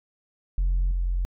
sine tone with level steps, 44.22 Hz, F1, 22 cents sharp, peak -18 / -21 dBFS, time 0.58-1.25 s, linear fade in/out 0 ms, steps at 0.91 s, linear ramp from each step 2 ms, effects tanh soft clip ceiling -18 dBFS

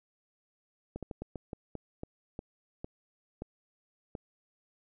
slowing click train, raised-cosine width 2 ms, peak -25 dBFS, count 12, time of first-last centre 0.96-4.152 s, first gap 67 ms, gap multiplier 1.27, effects none

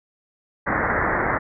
white low-pass noise, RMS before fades -22 dBFS, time 0.66-1.39 s, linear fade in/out 20 ms, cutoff 2000 Hz, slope 96 dB/octave, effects none

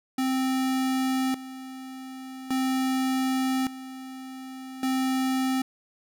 square tone with tremolo, 261.6 Hz, C4, in tune, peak -24 dBFS, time 0.18-5.62 s, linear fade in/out 5 ms, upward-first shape square, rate 0.43 Hz, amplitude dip 80%, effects none

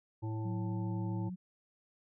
harmonic tone, 110 Hz, A2, in tune, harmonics 1 / 3 / 5 / 7 / 8, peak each -35 / -42 / -54 / -57 / -48 dBFS, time 0.22-1.3 s, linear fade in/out 20 ms
sine tone, 182.4 Hz, F#3, 24 cents flat, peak -38 dBFS, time 0.44-1.36 s, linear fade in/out 20 ms
effects none

